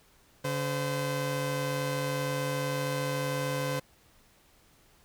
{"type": "tone pair together", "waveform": "sawtooth", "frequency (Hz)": [141.8, 513.9], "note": ["C#3", "C5"], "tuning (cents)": [40, -31], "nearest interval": "octave + minor seventh", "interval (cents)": 2229, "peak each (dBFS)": -28, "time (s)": [0.44, 3.8], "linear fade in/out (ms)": 10, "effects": ["pink hiss -62 dBFS RMS until 5.04 s"]}